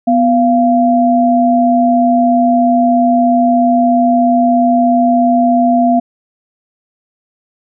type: tone pair together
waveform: sine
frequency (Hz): 246.9 / 690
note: B3 / F5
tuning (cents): 0 / -21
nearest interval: octave + tritone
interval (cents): 1779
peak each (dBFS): -10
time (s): 0.07-6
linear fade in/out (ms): 10
effects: none